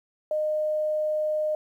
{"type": "tone", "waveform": "sine", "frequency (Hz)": 613, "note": "D#5", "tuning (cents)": -26, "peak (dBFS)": -23, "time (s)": [0.31, 1.55], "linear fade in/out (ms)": 2, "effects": ["10-bit"]}